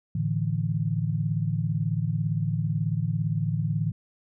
sine chord, A suspended fourth, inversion none, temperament equal, 110 / 146.83 / 164.81 Hz, A2 / D3 / E3, 0 / 0 / 0 cents, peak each -28 dBFS, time 0.15-3.92 s, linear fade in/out 5 ms, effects none

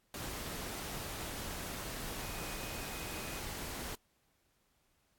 sine tone in noise, 2500 Hz, D#7, 8 cents sharp, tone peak -51 dBFS, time 2.22-3.4 s, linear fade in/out 2 ms, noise pink, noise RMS -42 dBFS, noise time 0.14-3.95 s, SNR -12 dB, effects pink hiss -75 dBFS RMS until 5.18 s + AAC 64 kbps

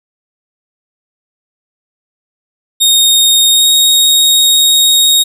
sawtooth tone with pitch glide, 3710 to 3749 Hz, A#7 to A#7, -9 to +9 cents, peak -3 dBFS, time 2.8-5.24 s, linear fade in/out 20 ms, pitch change +18 cents, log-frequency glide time 3.52-3.67 s, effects none

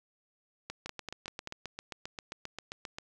two click trains, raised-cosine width 0.2 ms, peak -21 / -22 dBFS, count 5 / 17, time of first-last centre 0.7-1.474 / 0.86-2.985 s, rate 5.17 / 7.53 Hz, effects none

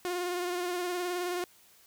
sawtooth tone with vibrato, 356.1 Hz, F4, 34 cents sharp, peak -27 dBFS, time 0.05-1.44 s, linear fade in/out 0 ms, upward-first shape sine, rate 19 Hz, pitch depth 33 cents each way, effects white hiss -60 dBFS RMS until 1.86 s

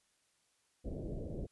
pink low-pass noise, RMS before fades -41 dBFS, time 0.84-1.47 s, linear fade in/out 20 ms, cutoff 600 Hz, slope 48 dB/octave, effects white hiss -75 dBFS RMS until 1.51 s + resampled to 24000 Hz

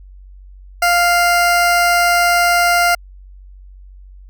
20% pulse tone, 698.5 Hz, F5, in tune, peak -6 dBFS, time 0.82-2.95 s, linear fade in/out 5 ms, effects added 47 Hz sine -36 dBFS peak until 4.29 s

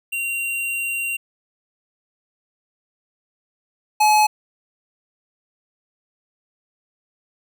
square tone pair in turn, 2761 / 850.8 Hz, F7 / G#5, -20 / +42 cents, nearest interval octave + minor sixth, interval 2038 cents, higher first, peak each -23 / -13 dBFS, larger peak second, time 0.12-1.17 / 4-4.27 s, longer first, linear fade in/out 10 ms, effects none

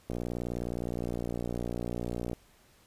click train, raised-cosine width 2 ms, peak -21 dBFS, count 134, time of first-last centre 0.1-2.332 s, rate 59.6 Hz, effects pink hiss -62 dBFS RMS until 2.86 s + resampled to 32000 Hz

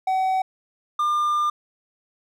triangle tone pair in turn, 756 / 1200.1 Hz, F#5 / D6, +37 / +37 cents, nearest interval minor sixth, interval 800 cents, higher second, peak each -17 dBFS, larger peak neither, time 0.07-0.42 / 0.99-1.5 s, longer second, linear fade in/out 5 ms, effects none

